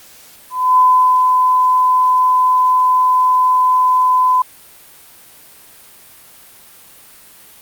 sine tone with ADSR envelope, 1012 Hz, B5, 42 cents sharp, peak -6 dBFS, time 0.5-4.42 s, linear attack 280 ms, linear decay 420 ms, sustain -3 dB, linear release 4 ms, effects white hiss -42 dBFS RMS until 7.61 s + Opus 48 kbps

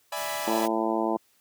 sawtooth chord, E dominant seventh, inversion third, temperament equal, 587.3 / 659.3 / 830.6 / 987.8 Hz, D5 / E5 / G#5 / B5, 0 / 0 / 0 / 0 cents, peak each -32 dBFS, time 0.12-0.66 s, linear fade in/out 5 ms
white noise, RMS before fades -39 dBFS, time 0.16-0.68 s, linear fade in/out 10 ms
harmonic tone, 111.5 Hz, A2, 23 cents sharp, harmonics 2 / 3 / 4 / 5 / 6 / 7 / 8 / 9, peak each -32 / -28 / -34 / -34 / -31 / -34 / -32 / -35 dBFS, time 0.47-1.17 s, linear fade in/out 5 ms
effects white hiss -65 dBFS RMS until 1.4 s + high-pass 60 Hz 12 dB/octave

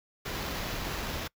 pink noise with sample-and-hold, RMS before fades -35 dBFS, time 0.25-1.28 s, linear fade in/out 10 ms, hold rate 8820 Hz, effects noise-tail reverb RT60 0.1 s tail -25 dB re dry

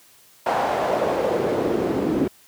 pink noise with band-pass filter sweep, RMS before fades -22 dBFS, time 0.46-2.28 s, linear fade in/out 5 ms, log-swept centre 810 to 290 Hz, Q 2.4, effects white hiss -53 dBFS RMS until 2.47 s + high-pass 60 Hz 12 dB/octave

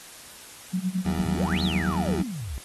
sine tone with tremolo, 185 Hz, F#3, in tune, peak -21 dBFS, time 0.73-2.23 s, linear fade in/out 10 ms, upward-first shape sine, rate 8.9 Hz, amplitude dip 90%
15% pulse tone, 80 Hz, D#2, 49 cents sharp, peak -22 dBFS, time 1.05-2.22 s, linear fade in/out 10 ms
sine exponential two-way sweep, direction up then down, 58 to 4435 to 58 Hz, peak -30 dBFS, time 1.2-2.58 s, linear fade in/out 0 ms, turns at 1.62 s
effects white hiss -45 dBFS RMS until 2.64 s + AAC 32 kbps

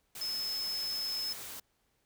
sine tone in noise, 5200 Hz, E8, 24 cents flat, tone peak -33 dBFS, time 0.21-1.33 s, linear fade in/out 5 ms, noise white, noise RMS -44 dBFS, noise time 0.15-1.6 s, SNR +8 dB, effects pink hiss -75 dBFS RMS until 2.05 s

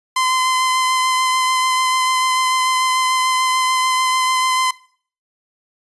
sawtooth tone with vibrato, 1030 Hz, C6, 28 cents flat, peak -11 dBFS, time 0.16-4.71 s, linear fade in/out 5 ms, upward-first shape sine, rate 6.8 Hz, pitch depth 12 cents each way, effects noise-tail reverb RT60 0.5 s tail -21 dB re dry + resampled to 24000 Hz

